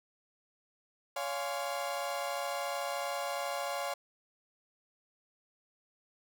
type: chord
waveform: 35% pulse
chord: Db major seventh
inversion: none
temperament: equal with one note detuned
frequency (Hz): 564.7 / 698.5 / 830.6 / 1046.5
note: Db5 / F5 / Ab5 / C6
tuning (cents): +32 / 0 / 0 / 0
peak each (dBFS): -36 / -37 / -40 / -40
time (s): 1.16-3.94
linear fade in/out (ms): 5
effects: none